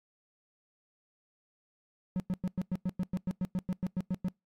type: tone bursts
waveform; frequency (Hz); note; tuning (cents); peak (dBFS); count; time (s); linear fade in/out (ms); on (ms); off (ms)
triangle; 183.6; F#3; -13; -26; 16; 2.16-4.284; 0; 39; 100
effects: noise-tail reverb RT60 0.2 s tail -26 dB re dry + AAC 48 kbps